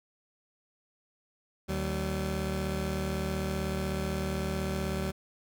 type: tone pair together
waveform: 20% pulse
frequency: 75.96 / 191.1 Hz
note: D#2 / G3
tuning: -41 / -44 cents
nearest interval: octave + major third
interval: 1597 cents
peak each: -28 dBFS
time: 1.68-5.12 s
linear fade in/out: 20 ms
effects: none